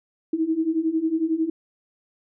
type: beating tone pair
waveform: sine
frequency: 314.9 / 325.9 Hz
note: D#4 / E4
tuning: +21 / -20 cents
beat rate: 11 Hz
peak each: -25 / -22 dBFS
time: 0.33-1.5 s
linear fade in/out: 5 ms
effects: none

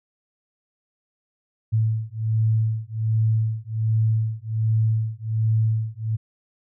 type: beating tone pair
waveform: sine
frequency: 110 / 111.3 Hz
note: A2 / A2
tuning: 0 / +20 cents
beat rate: 1.3 Hz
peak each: -22 dBFS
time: 1.72-6.17 s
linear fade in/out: 20 ms
effects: none

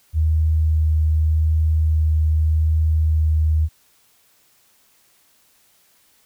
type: tone with vibrato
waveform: sine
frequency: 78.4 Hz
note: D#2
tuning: 14 cents sharp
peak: -14 dBFS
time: 0.13-3.69 s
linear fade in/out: 50 ms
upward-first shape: sine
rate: 0.84 Hz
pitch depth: 9 cents each way
effects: white hiss -58 dBFS RMS until 6.25 s

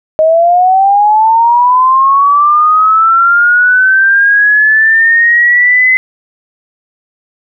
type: linear sweep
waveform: sine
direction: up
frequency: 622.3 to 2044 Hz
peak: -4 dBFS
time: 0.19-5.97 s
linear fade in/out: 0 ms
effects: none

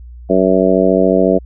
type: harmonic tone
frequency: 94 Hz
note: F#2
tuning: 28 cents sharp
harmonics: 2 / 3 / 4 / 5 / 6 / 7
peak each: -16 / -16 / -16 / -16 / -16 / -16 dBFS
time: 0.29-1.39 s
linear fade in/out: 20 ms
effects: added 60 Hz sine -31 dBFS peak until 1.45 s

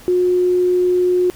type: tone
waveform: sine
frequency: 360.8 Hz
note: F#4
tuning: 44 cents flat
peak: -12 dBFS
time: 0.08-1.3 s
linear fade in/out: 0 ms
effects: pink hiss -42 dBFS RMS until 1.35 s

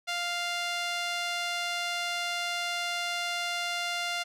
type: tone with band-pass filter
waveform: sawtooth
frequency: 698.5 Hz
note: F5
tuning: in tune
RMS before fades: -32 dBFS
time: 0.07-4.24 s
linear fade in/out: 20 ms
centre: 3200 Hz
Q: 0.81
effects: none

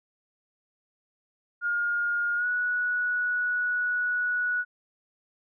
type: tone with pitch glide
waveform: sine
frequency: 1421 to 1467.7 Hz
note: F6 to F#6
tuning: +30 to -14 cents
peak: -24 dBFS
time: 1.61-4.65 s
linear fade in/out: 50 ms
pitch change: +56 cents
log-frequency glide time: 2.36-2.46 s
effects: none

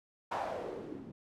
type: noise with low-pass filter sweep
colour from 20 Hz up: blue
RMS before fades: -40 dBFS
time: 0.31-1.12 s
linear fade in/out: 10 ms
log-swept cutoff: 940 to 210 Hz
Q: 3
effects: none

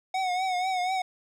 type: tone with vibrato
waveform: square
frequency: 740 Hz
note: F#5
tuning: in tune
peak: -26 dBFS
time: 0.14-1.02 s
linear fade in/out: 5 ms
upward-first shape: triangle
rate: 4.1 Hz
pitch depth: 68 cents each way
effects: low-pass 6000 Hz 12 dB/octave + 11-bit

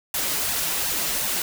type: noise with flanger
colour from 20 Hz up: white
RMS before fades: -25 dBFS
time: 0.14-1.42 s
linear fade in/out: 2 ms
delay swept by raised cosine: 1.1 to 6.5 ms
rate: 2.7 Hz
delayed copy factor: +0.7
effects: none

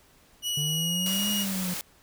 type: tone with pitch glide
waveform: sawtooth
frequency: 2927 to 2882 Hz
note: F#7 to F#7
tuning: -19 to -46 cents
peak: -24 dBFS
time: 0.42-1.46 s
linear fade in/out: 50 ms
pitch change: -27 cents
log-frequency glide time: 0.63-0.98 s
type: exponential two-way sweep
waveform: triangle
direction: up then down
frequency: 145.8 to 207.7 to 177.6 Hz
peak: -27 dBFS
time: 0.57-1.74 s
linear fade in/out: 5 ms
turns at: 1.3 s
type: noise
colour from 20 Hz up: white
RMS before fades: -34 dBFS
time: 1.06-1.81 s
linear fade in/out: 0 ms
effects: pink hiss -59 dBFS RMS until 2.02 s

